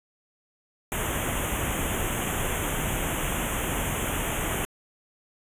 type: band-stop noise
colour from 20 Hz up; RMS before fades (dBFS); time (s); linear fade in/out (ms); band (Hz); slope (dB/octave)
pink; -28; 0.92-4.65; 0; 3400 to 6400; 96
effects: resampled to 32000 Hz